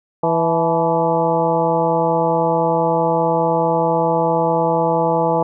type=harmonic tone with a mistuned harmonic; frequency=164.6 Hz; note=E3; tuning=2 cents flat; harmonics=1 / 2 / 3 / 4 / 5 / 6 / 7; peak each=-23 / -24 / -19 / -21 / -19 / -26 / -29 dBFS; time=0.23-5.43 s; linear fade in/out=5 ms; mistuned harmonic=5; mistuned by=+71 cents; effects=none